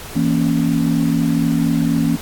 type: chord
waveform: sine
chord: A# diminished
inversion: second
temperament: equal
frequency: 164.81 / 233.1 / 277.2 Hz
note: E3 / A#3 / C#4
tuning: 0 / 0 / 0 cents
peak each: -18 dBFS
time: 0.15-2.17 s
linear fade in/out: 20 ms
effects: pink hiss -33 dBFS RMS until 2.21 s + AAC 64 kbps